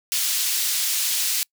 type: high-pass noise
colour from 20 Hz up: pink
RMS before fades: -23 dBFS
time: 0.12-1.43 s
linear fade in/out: 0 ms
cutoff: 3900 Hz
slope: 12 dB/octave
effects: noise-tail reverb RT60 0.1 s tail -26 dB re dry